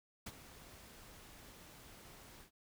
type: noise with ADSR envelope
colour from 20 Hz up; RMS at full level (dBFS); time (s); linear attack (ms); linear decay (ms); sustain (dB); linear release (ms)
pink; -44; 0.26-2.51; 9; 41; -13; 100
effects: none